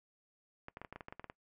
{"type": "clicks", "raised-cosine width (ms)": 0.5, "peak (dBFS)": -30, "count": 12, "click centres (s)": [0.684, 0.771, 0.816, 0.848, 0.926, 0.96, 1.008, 1.084, 1.125, 1.196, 1.243, 1.299], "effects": ["noise-tail reverb RT60 0.1 s tail -21 dB re dry"]}